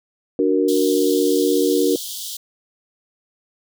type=chord; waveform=sine; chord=D augmented; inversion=none; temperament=equal; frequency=293.7 / 370 / 466.2 Hz; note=D4 / F#4 / A#4; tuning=0 / 0 / 0 cents; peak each=-19 dBFS; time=0.39-1.96 s; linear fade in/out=2 ms
type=high-pass noise; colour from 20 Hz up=pink; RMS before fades=-30 dBFS; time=0.68-2.37 s; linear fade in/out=5 ms; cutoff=3100 Hz; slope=96 dB/octave
effects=none